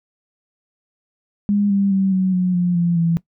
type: tone with pitch steps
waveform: sine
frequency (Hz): 203.9 / 198.21 / 192.68 / 187.3 / 182.07 / 176.99 / 172.05 / 167.25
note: G#3 / G3 / G3 / F#3 / F#3 / F3 / F3 / E3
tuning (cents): -32 / +19 / -30 / +21 / -28 / +23 / -26 / +25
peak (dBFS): -14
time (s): 1.49-3.17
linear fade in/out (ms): 0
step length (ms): 210
effects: noise-tail reverb RT60 0.1 s tail -19 dB re dry